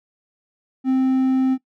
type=tone; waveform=triangle; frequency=261.6 Hz; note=C4; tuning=in tune; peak=-13 dBFS; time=0.84-1.58 s; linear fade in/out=50 ms; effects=noise-tail reverb RT60 0.1 s tail -18 dB re dry